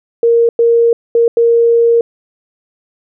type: tone bursts at uneven times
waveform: sine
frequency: 466.2 Hz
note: A#4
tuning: in tune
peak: -6 dBFS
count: 4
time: 0.23-0.49 / 0.59-0.93 / 1.15-1.28 / 1.37-2.01 s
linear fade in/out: 2 ms
effects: none